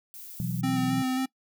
violet noise, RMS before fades -43 dBFS, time 0.14-0.61 s, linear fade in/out 0 ms
sine chord, B suspended fourth, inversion none, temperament just, 123.47 / 164.63 / 185.21 Hz, B2 / E3 / F#3, 0 / -2 / +2 cents, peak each -32 dBFS, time 0.4-1.02 s, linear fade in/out 0 ms
square tone with vibrato, 260 Hz, C4, 11 cents flat, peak -26 dBFS, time 0.63-1.26 s, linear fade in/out 10 ms, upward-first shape square, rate 3.7 Hz, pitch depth 16 cents each way
effects noise-tail reverb RT60 0.1 s tail -22 dB re dry

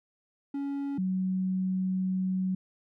triangle / sine tone pair in turn, 280 / 186.88 Hz, C#4 / F#3, +18 / +18 cents, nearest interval perfect fifth, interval 700 cents, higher first, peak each -28 / -26 dBFS, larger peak second, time 0.54-0.98 / 0.98-2.55 s, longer second, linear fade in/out 5 ms, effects none

